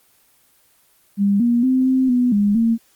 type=tone with pitch steps; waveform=sine; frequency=200.5 / 238 / 258.8 / 260.6 / 247 / 204.3 / 228.7 Hz; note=G3 / A#3 / C4 / C4 / B3 / G#3 / A#3; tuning=+39 / +36 / -19 / -7 / 0 / -28 / -33 cents; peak=-13 dBFS; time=1.17-2.78 s; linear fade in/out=50 ms; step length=230 ms; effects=white hiss -57 dBFS RMS until 2.95 s + Opus 24 kbps